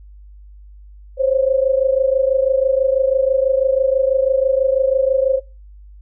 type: tone pair together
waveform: sine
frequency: 523.3 / 549.4 Hz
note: C5 / C#5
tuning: 0 / -16 cents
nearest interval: minor second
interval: 84 cents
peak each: -15 / -17 dBFS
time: 1.17-5.41 s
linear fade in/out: 50 ms
effects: noise-tail reverb RT60 0.3 s tail -24 dB re dry + added 50 Hz sine -38 dBFS peak until 6.01 s